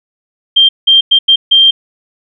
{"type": "tone bursts at uneven times", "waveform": "sine", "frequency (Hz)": 3173, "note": "G7", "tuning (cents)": 20, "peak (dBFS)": -3, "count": 5, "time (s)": [[0.56, 0.69], [0.87, 1.01], [1.11, 1.19], [1.28, 1.36], [1.51, 1.71]], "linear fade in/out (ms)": 10, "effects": []}